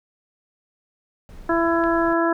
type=noise; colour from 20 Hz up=brown; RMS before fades=-40 dBFS; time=1.29-2.13 s; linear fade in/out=0 ms
type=harmonic tone; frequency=334.2 Hz; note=E4; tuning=24 cents sharp; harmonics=1 / 2 / 3 / 4 / 5; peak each=-20 / -23 / -25 / -26 / -27 dBFS; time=1.49-2.33 s; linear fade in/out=5 ms
type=click; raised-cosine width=0.3 ms; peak=-23 dBFS; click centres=1.839 s
effects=none